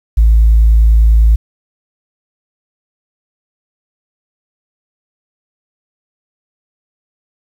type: tone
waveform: sine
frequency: 55 Hz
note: A1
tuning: in tune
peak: -3 dBFS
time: 0.17-1.36 s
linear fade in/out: 10 ms
effects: tanh soft clip ceiling -1 dBFS + 7-bit